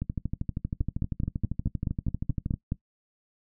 two click trains, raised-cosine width 5 ms, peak -15 / -17 dBFS, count 10 / 33, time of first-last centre 0.81-2.721 / 0.02-2.54 s, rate 4.71 / 12.7 Hz, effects noise-tail reverb RT60 0.1 s tail -18 dB re dry

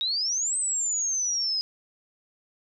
sine exponential two-way sweep, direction up then down, 3735 to 8260 to 4994 Hz, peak -24 dBFS, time 0.01-1.61 s, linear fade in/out 0 ms, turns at 0.57 s, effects none

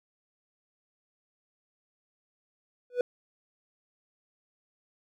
triangle tone with exponential growth, 492.2 Hz, B4, 6 cents flat, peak -17 dBFS, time 2.9-3.01 s, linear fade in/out 2 ms, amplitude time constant 23 ms, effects none

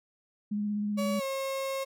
sine tone with vibrato, 207.7 Hz, G#3, in tune, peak -28 dBFS, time 0.51-1.2 s, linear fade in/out 10 ms, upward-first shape triangle, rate 16 Hz, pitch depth 21 cents each way
35% pulse tone with pitch glide, 566 to 539.2 Hz, C#5 to C#5, +36 to -48 cents, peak -29 dBFS, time 0.97-1.85 s, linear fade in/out 20 ms, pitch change -84 cents, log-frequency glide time 1.18-1.23 s
effects none

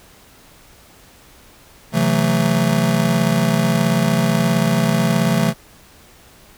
square chord, F# half-diminished seventh, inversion second, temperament just, 133.2 / 166.5 / 185 / 222 Hz, C3 / E3 / F#3 / A3, +31 / +18 / 0 / +16 cents, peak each -22 / -20 / -22 / -20 dBFS, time 1.92-5.54 s, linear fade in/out 50 ms, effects pink hiss -47 dBFS RMS until 6.57 s

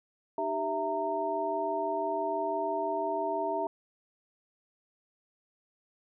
sine tone cluster, 305.1 / 391.1 / 662 / 921 Hz, D#4 / G4 / E5 / A#5, -34 / -4 / +7 / -21 cents, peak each -39 / -35 / -32 / -33 dBFS, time 0.38-3.67 s, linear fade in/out 2 ms, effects none

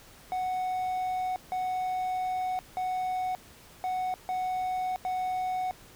triangle tone bursts at uneven times, 740 Hz, F#5, in tune, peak -26 dBFS, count 6, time 0.32-1.36 / 1.52-2.59 / 2.77-3.35 / 3.84-4.14 / 4.29-4.96 / 5.05-5.71 s, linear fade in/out 0 ms, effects pink hiss -53 dBFS RMS until 5.95 s

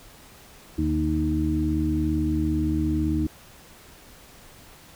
harmonic tone with a mistuned harmonic, 77.78 Hz, D#2, in tune, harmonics 1 / 2 / 3 / 4, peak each -26 / -30 / -30 / -24 dBFS, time 0.78-3.27 s, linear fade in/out 5 ms, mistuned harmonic 2, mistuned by -34 cents, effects pink hiss -49 dBFS RMS until 4.95 s

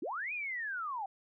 sine linear two-way sweep, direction up then down, 246.9 to 2520 to 748 Hz, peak -35 dBFS, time 0.02-1.06 s, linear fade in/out 5 ms, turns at 0.33 s, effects none

